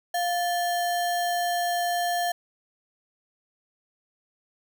sine tone with sample-and-hold, 701 Hz, F5, 6 cents sharp, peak -23 dBFS, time 0.14-2.32 s, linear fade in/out 5 ms, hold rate 2450 Hz, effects none

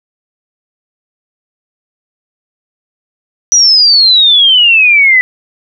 sine exponential sweep, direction down, 5920 to 1975.5 Hz, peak -3 dBFS, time 3.52-5.21 s, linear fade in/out 0 ms, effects none

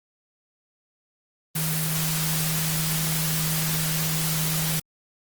sine tone in noise, 158.5 Hz, D#3, 32 cents sharp, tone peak -26 dBFS, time 1.55-4.8 s, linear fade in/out 10 ms, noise white, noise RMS -27 dBFS, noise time 1.55-4.8 s, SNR -2 dB, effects Opus 24 kbps

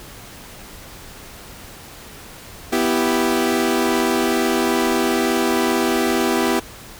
sawtooth chord, E minor, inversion second, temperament equal, 246.9 / 329.6 / 392 Hz, B3 / E4 / G4, 0 / 0 / 0 cents, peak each -17 dBFS, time 2.72-6.6 s, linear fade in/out 10 ms, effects pink hiss -39 dBFS RMS until 6.99 s

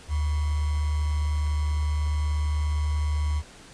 sine tone with sample-and-hold, 74.9 Hz, D2, 35 cents sharp, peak -22 dBFS, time 0.08-3.43 s, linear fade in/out 50 ms, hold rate 1050 Hz, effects pink hiss -48 dBFS RMS until 3.73 s + resampled to 22050 Hz

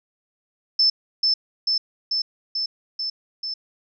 sine tone with echo, 5274 Hz, E8, in tune, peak -14 dBFS, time 0.79-0.9 s, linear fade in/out 5 ms, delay 440 ms, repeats 6, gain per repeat -2 dB, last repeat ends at 3.54 s, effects none

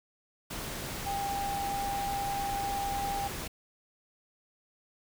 sine tone in noise, 798 Hz, G5, 31 cents sharp, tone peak -31 dBFS, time 1.06-3.28 s, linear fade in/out 10 ms, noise pink, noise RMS -38 dBFS, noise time 0.5-3.48 s, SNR +4 dB, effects none

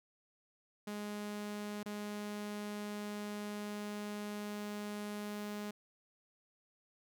sawtooth tone with dropouts, 207.7 Hz, G#3, in tune, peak -36 dBFS, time 0.87-5.71 s, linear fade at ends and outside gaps 5 ms, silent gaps 1.831-1.859 s, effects none

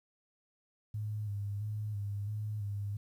sine tone with vibrato, 103.83 Hz, G#2, in tune, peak -34 dBFS, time 0.94-2.97 s, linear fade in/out 5 ms, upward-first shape square, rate 1.5 Hz, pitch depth 40 cents each way, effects 11-bit

